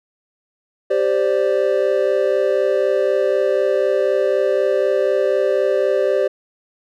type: chord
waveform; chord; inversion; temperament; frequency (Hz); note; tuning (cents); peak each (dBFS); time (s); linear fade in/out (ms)
triangle; G suspended fourth; none; equal; 392 / 523.3 / 587.3; G4 / C5 / D5; 0 / 0 / 0; -17; 0.9-6.28; 10
effects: none